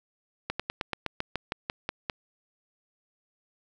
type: slowing click train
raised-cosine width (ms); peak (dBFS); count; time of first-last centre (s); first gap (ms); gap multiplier
0.3; -13; 12; 0.5-2.098; 96; 1.08
effects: none